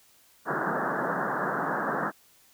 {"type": "band-pass noise", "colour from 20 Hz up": "white", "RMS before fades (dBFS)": -29, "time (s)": [0.45, 2.12], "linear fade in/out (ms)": 50, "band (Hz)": [140, 1700], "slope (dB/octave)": 96, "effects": ["white hiss -60 dBFS RMS until 2.53 s"]}